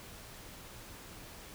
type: silence
effects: pink hiss -50 dBFS RMS until 1.54 s